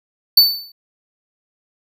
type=tone with exponential decay; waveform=square; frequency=4512 Hz; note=C#8; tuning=30 cents sharp; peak=-4 dBFS; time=0.37-0.72 s; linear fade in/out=5 ms; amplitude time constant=75 ms; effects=none